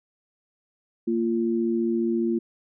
sine tone pair together, 230.2 / 344.9 Hz, A#3 / F4, -22 / -22 cents, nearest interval perfect fifth, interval 700 cents, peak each -24 / -24 dBFS, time 1.07-2.39 s, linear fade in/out 10 ms, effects none

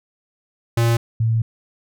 square / sine tone pair in turn, 116.54 / 113.09 Hz, A#2 / A2, 0 / +48 cents, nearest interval minor second, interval 52 cents, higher first, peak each -15 dBFS, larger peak neither, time 0.77-0.97 / 1.2-1.42 s, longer second, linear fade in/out 5 ms, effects none

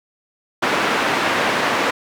white band-pass noise, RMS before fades -19 dBFS, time 0.62-1.91 s, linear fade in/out 10 ms, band 200 to 1800 Hz, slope 12 dB/octave, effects none

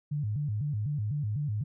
sine tone with vibrato, 124.5 Hz, B2, 14 cents sharp, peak -28 dBFS, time 0.11-1.64 s, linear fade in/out 10 ms, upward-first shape square, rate 4 Hz, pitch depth 290 cents each way, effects none

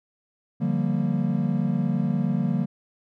triangle chord, G minor seventh, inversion second, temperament equal with one note detuned, 146.83 / 176.03 / 196 / 233.1 Hz, D3 / F3 / G3 / Bb3, 0 / +14 / 0 / 0 cents, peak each -25 dBFS, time 0.6-2.66 s, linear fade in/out 20 ms, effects none

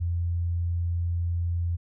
sine tone, 85.9 Hz, F2, 28 cents flat, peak -24 dBFS, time 0-1.77 s, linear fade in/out 20 ms, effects none

